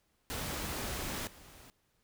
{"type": "noise with level steps", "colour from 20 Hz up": "pink", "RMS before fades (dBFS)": [-38, -55], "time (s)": [0.3, 1.7], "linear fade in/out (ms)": 0, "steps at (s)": 1.27, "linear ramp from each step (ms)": 2, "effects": ["pink hiss -75 dBFS RMS until 2.03 s"]}